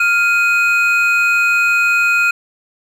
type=tone pair together; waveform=triangle; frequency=1400 / 2503 Hz; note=F6 / D#7; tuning=+4 / +10 cents; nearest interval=minor seventh; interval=1006 cents; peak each=-12 dBFS; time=0-2.31 s; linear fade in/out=5 ms; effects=none